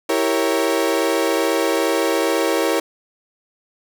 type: chord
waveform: 35% pulse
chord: E diminished seventh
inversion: none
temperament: equal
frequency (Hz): 329.6 / 392 / 466.2 / 554.4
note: E4 / G4 / Bb4 / Db5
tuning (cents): 0 / 0 / 0 / 0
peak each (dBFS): -20 / -22 / -20 / -21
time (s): 0.09-2.8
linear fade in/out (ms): 5
effects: none